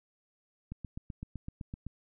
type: click train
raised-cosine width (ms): 5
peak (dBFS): -27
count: 10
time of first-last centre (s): 0.72-1.866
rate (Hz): 7.85
effects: none